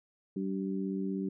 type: harmonic tone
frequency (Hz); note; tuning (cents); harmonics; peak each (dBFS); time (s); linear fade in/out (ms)
96.4; G2; -28; 2 / 3 / 4; -33 / -37 / -39; 0.36-1.29; 5
effects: none